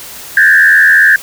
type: tone with frequency modulation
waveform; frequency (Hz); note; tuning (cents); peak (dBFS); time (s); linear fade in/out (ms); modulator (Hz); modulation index
sine; 1679; G#6; +18; -3; 0.37-1.16; 2; 83.4; 1.5
effects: white hiss -29 dBFS RMS until 1.22 s